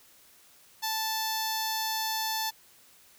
10% pulse tone with notch filter, 880 Hz, A5, in tune, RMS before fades -31 dBFS, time 0.82-2.51 s, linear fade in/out 20 ms, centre 2300 Hz, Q 0.88, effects white hiss -58 dBFS RMS until 3.18 s

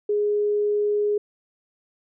sine tone, 415.3 Hz, G#4, in tune, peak -19 dBFS, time 0.09-1.18 s, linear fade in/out 5 ms, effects none

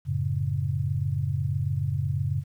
sine chord, F# minor, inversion none, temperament just, 92.5 / 111 / 138.75 Hz, F#2 / A2 / C#3, 0 / +16 / +2 cents, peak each -29 / -30 / -27 dBFS, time 0.05-2.44 s, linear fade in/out 50 ms, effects 10-bit

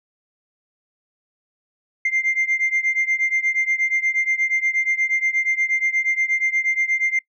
sine beating tone pair, 2093 / 2101.4 Hz, C7 / C7, 0 / +7 cents, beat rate 8.4 Hz, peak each -19 / -21 dBFS, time 2.05-7.19 s, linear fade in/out 5 ms, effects noise-tail reverb RT60 0.1 s tail -23 dB re dry + tanh soft clip ceiling -13 dBFS

